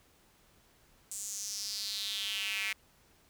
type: tone with high-pass filter sweep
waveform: square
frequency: 102.4 Hz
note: G#2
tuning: 24 cents flat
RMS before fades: -37 dBFS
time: 1.11-2.73 s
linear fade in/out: 5 ms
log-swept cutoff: 7900 to 2200 Hz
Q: 4.4
effects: pink hiss -65 dBFS RMS until 3.29 s